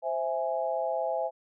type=chord; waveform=sine; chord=C augmented; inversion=none; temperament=equal; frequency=523.3 / 659.3 / 830.6 Hz; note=C5 / E5 / G#5; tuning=0 / 0 / 0 cents; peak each=-32 / -30 / -33 dBFS; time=0.02-1.31 s; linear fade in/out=50 ms; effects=none